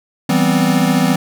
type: chord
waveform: square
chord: C major seventh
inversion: first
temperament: equal with one note detuned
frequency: 164.81 / 193.86 / 246.9 / 261.6 Hz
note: E3 / G3 / B3 / C4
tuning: 0 / -19 / 0 / 0 cents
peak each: -18 dBFS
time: 0.29-1.16 s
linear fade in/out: 5 ms
effects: none